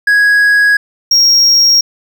triangle tone pair in turn, 1661 / 5587 Hz, G#6 / F8, 0 / 0 cents, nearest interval octave + major sixth, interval 2100 cents, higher second, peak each -4 dBFS, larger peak neither, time 0.07-0.77 / 1.11-1.81 s, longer neither, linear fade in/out 5 ms, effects none

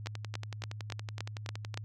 two click trains, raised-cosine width 0.2 ms, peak -23 / -19 dBFS, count 19 / 7, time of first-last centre 0.06-1.742 / 0.07-1.775 s, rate 10.7 / 3.52 Hz, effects added 106 Hz sine -40 dBFS peak until 1.84 s

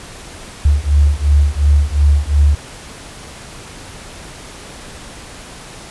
sine beating tone pair, 71.2 / 74 Hz, C#2 / D2, +47 / +14 cents, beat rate 2.8 Hz, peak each -12 dBFS, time 0.65-2.55 s, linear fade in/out 5 ms, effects pink hiss -34 dBFS RMS until 5.9 s + resampled to 24000 Hz

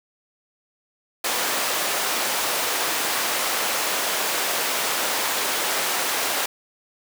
pink high-pass noise, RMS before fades -24 dBFS, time 1.24-6.46 s, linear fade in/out 5 ms, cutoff 550 Hz, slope 12 dB/octave, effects none

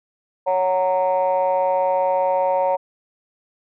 sine chord, F# major, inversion second, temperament just, 555 / 740 / 925 Hz, C#5 / F#5 / A#5, +2 / 0 / -14 cents, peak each -18 / -22 / -20 dBFS, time 0.46-2.77 s, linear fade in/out 20 ms, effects tanh soft clip ceiling -10 dBFS

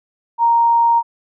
sine tone, 932.3 Hz, A#5, in tune, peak -10 dBFS, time 0.38-1.03 s, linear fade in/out 50 ms, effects none

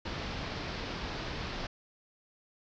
pink low-pass noise, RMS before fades -38 dBFS, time 0.05-1.67 s, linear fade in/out 5 ms, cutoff 5300 Hz, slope 48 dB/octave, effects none

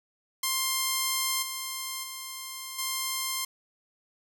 5% pulse tone with level steps, 1054 Hz, C6, 12 cents sharp, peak -14 / -21 / -25 / -17 dBFS, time 0.43-3.45 s, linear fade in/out 5 ms, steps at 1.42 / 2.03 / 2.78 s, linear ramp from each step 10 ms, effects none

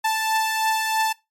sawtooth beating tone pair, 880 / 883.1 Hz, A5 / A5, 0 / +6 cents, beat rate 3.1 Hz, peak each -17 / -24 dBFS, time 0.04-1.13 s, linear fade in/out 10 ms, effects noise-tail reverb RT60 0.2 s tail -20 dB re dry + MP3 64 kbps

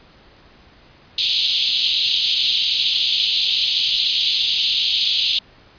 white band-pass noise, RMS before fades -19 dBFS, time 1.18-5.39 s, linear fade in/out 5 ms, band 3000 to 4300 Hz, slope 48 dB/octave, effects pink hiss -49 dBFS RMS until 5.78 s + resampled to 11025 Hz

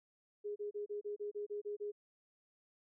sine tone bursts, 413.8 Hz, G#4, 6 cents flat, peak -38 dBFS, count 10, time 0.44-1.919 s, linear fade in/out 20 ms, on 120 ms, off 31 ms, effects none

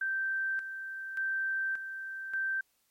sine tone with tremolo, 1562 Hz, G6, 7 cents flat, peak -29 dBFS, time 0.01-2.61 s, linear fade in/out 5 ms, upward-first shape square, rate 0.86 Hz, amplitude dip 60%, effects white hiss -73 dBFS RMS until 2.9 s + MP3 64 kbps

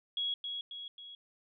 sine tone with echo, 3327 Hz, G#7, 2 cents sharp, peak -31 dBFS, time 0.17-0.34 s, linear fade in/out 2 ms, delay 270 ms, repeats 3, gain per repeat -5 dB, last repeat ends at 1.15 s, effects none

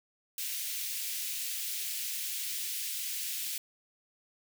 white high-pass noise, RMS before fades -36 dBFS, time 0.38-3.58 s, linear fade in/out 2 ms, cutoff 2200 Hz, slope 24 dB/octave, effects none

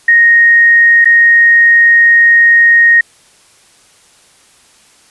sine tone with dropouts, 1864.7 Hz, A#6, in tune, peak -3 dBFS, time 0.08-3.01 s, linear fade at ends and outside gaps 5 ms, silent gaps 1.046-1.055 s, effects white hiss -46 dBFS RMS until 5.1 s + resampled to 24000 Hz

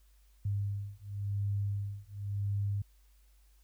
sine beating tone pair, 100.4 / 101.33 Hz, G2 / G#2, +42 / -42 cents, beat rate 0.93 Hz, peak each -35 / -35 dBFS, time 0.45-2.82 s, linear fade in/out 5 ms, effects added 50 Hz sine -60 dBFS peak until 3.63 s + white hiss -72 dBFS RMS until 3.63 s

